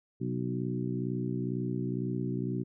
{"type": "harmonic tone with a mistuned harmonic", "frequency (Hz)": 62.1, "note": "B1", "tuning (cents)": 10, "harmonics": [2, 3, 4, 5, 6], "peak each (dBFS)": [-34, -36, -37, -38, -39], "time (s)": [0.2, 2.64], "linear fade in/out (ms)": 20, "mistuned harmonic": 2, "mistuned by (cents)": 62, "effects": []}